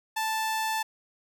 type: tone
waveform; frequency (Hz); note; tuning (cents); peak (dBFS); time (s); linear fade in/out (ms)
sawtooth; 880; A5; 0; -23; 0.16-0.83; 10
effects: none